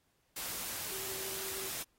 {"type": "tone in noise", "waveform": "sine", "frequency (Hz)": 384.4, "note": "G4", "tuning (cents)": -34, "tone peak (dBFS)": -48, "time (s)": [0.91, 1.69], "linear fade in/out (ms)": 5, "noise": "white", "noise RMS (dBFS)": -40, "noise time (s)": [0.36, 1.83], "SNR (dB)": -11, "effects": ["pink hiss -75 dBFS RMS until 1.98 s", "AAC 48 kbps"]}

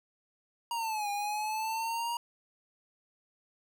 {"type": "linear two-way sweep", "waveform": "square", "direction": "down then up", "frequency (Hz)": [950, 810, 950], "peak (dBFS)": -32, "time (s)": [0.71, 2.17], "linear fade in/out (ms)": 2, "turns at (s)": 1.1, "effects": []}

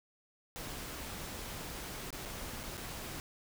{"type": "noise with dropouts", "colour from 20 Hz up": "pink", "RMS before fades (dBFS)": -43, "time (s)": [0.56, 3.2], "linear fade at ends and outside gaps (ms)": 0, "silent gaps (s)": [[2.105, 2.127], [2.253, 2.257], [2.632, 2.636], [2.771, 2.777]], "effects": []}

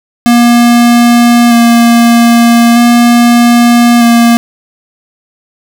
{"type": "tone with vibrato", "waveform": "square", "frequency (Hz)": 236.3, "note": "A#3", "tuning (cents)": 24, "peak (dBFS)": -3, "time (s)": [0.26, 4.37], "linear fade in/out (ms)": 0, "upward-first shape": "square", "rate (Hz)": 0.4, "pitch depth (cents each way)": 13, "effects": []}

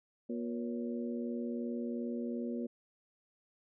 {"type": "harmonic tone with a mistuned harmonic", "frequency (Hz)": 119.6, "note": "A#2", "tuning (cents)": 45, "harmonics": [2, 3, 4, 5], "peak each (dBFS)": [-36, -42, -44, -47], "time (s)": [0.29, 2.67], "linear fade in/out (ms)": 10, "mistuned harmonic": 5, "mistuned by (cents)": -110, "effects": []}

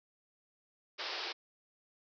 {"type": "band-pass noise", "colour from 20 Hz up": "white", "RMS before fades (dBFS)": -40, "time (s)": [0.98, 1.33], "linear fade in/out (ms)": 20, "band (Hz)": [330, 5300], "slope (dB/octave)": 96, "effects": []}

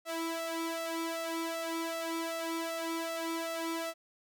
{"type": "tone with flanger", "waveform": "sawtooth", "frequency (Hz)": 329.6, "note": "E4", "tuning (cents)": 0, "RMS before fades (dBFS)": -36, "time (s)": [0.05, 3.94], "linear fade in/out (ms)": 50, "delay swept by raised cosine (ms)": [1.5, 2.18], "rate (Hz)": 2.6, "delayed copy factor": 0.75, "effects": []}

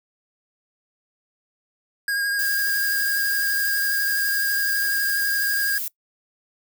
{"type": "tone with vibrato", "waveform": "square", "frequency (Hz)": 1627, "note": "G#6", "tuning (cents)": -36, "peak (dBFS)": -22, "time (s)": [2.08, 5.78], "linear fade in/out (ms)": 2, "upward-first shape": "triangle", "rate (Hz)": 12, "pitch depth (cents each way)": 24}
{"type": "noise", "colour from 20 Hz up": "violet", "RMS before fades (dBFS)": -28, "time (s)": [2.39, 5.88], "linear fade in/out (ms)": 2}
{"effects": ["noise-tail reverb RT60 0.1 s tail -22 dB re dry"]}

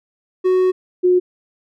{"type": "tone pair in turn", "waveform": ["triangle", "sine"], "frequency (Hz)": [370, 361.8], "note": ["F#4", "F#4"], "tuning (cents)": [0, -39], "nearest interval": "unison", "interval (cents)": 39, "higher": "first", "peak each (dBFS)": -10, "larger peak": "neither", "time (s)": [[0.44, 0.72], [1.03, 1.2]], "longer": "first", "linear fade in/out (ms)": 20, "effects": []}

